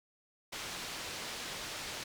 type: low-pass noise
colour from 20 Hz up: white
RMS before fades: -42 dBFS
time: 0.52-2.04 s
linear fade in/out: 10 ms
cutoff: 5200 Hz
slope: 12 dB/octave
effects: none